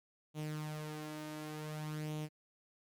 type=tone with flanger; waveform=sawtooth; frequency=153 Hz; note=D#3; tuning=29 cents flat; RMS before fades=-42 dBFS; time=0.34-2.29 s; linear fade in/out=50 ms; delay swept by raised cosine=0.3 to 3.2 ms; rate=0.55 Hz; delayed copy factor=+0.55; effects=MP3 96 kbps